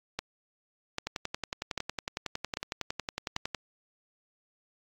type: two click trains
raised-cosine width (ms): 0.2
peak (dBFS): -15 / -14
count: 28 / 5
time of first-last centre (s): 1.07-3.547 / 0.19-3.365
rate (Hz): 10.9 / 1.26
effects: AAC 48 kbps